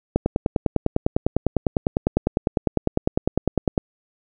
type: click train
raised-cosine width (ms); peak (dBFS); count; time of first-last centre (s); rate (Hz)
2; -4; 37; 0.16-3.778; 9.95
effects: none